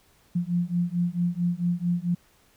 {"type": "beating tone pair", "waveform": "sine", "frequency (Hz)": [172.5, 177], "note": ["F3", "F3"], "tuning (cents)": [-21, 23], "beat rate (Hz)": 4.5, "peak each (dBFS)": -26, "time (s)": [0.35, 2.15], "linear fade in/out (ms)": 10, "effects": ["pink hiss -61 dBFS RMS until 2.56 s"]}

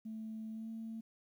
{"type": "tone with pitch glide", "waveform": "sine", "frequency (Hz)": [220, 224.4], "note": ["A3", "A3"], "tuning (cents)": [0, 34], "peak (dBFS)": -40, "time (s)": [0.05, 1.01], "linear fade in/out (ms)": 10, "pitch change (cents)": 34, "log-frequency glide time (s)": [0.51, 0.7], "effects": ["tanh soft clip ceiling -37 dBFS", "12-bit"]}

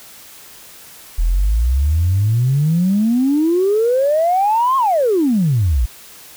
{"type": "exponential two-way sweep", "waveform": "sine", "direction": "up then down", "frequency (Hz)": [38.89, 1092, 52.9], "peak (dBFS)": -11, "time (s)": [1.18, 5.86], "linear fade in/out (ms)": 10, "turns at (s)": 4.77, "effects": ["tanh soft clip ceiling -7 dBFS", "white hiss -40 dBFS RMS until 6.36 s"]}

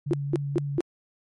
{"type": "tone with vibrato", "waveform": "sine", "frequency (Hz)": 142.2, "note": "C#3", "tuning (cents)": 45, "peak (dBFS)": -27, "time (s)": [0.06, 0.79], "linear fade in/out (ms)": 10, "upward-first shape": "sine", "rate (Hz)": 4.1, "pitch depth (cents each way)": 17}
{"type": "tone bursts", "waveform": "sine", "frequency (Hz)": 344.5, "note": "F4", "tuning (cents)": -24, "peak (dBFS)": -19, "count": 4, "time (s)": [0.11, 0.806], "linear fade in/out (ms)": 0, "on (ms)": 24, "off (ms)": 200}
{"effects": ["MP3 48 kbps"]}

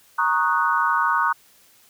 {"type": "chord", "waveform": "sine", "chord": "D# minor seventh", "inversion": "second", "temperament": "equal with one note detuned", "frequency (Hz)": [932.3, 1104.3, 1244.5, 1480], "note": ["A#5", "C#6", "D#6", "F#6"], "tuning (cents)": [0, -7, 0, 0], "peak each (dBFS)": -23, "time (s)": [0.18, 1.33], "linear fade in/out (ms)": 10, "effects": ["white hiss -55 dBFS RMS until 1.89 s"]}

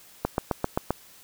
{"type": "click train", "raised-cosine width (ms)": 1, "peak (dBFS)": -9, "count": 6, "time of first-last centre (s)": [0.25, 0.906], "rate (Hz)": 7.62, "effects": ["white hiss -52 dBFS RMS until 1.23 s"]}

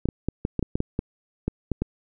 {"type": "clicks", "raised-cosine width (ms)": 3, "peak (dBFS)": -11, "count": 12, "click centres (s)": [0.056, 0.088, 0.286, 0.451, 0.593, 0.627, 0.755, 0.804, 0.991, 1.48, 1.717, 1.82], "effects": []}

